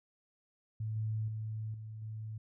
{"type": "tone with level steps", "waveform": "sine", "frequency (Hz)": 109.2, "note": "A2", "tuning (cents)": -13, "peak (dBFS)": [-34, -32, -36, -42, -39], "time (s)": [0.8, 2.38], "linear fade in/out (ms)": 5, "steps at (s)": [0.96, 1.28, 1.74, 2.02], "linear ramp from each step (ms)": 2, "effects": []}